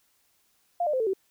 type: tone with pitch steps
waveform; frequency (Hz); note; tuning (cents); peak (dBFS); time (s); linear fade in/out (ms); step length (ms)
sine; 698.5 / 601.1 / 517.3 / 445.1 / 383.1; F5 / D5 / C5 / A4 / G4; 0 / +40 / -20 / +20 / -40; -23; 0.8-1.135; 5; 67
effects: white hiss -68 dBFS RMS until 1.3 s